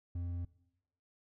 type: tone with hard clipping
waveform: sine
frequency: 87.31 Hz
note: F2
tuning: in tune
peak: -37 dBFS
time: 0.15-0.45 s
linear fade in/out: 5 ms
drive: 5 dB
effects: noise-tail reverb RT60 0.8 s tail -19 dB re dry